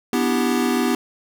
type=chord; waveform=square; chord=E minor seventh; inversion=second; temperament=equal; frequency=246.9 / 293.7 / 329.6 / 392 Hz; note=B3 / D4 / E4 / G4; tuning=0 / 0 / 0 / 0 cents; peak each=-21 / -27 / -26 / -25 dBFS; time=0.13-0.95 s; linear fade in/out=2 ms; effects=none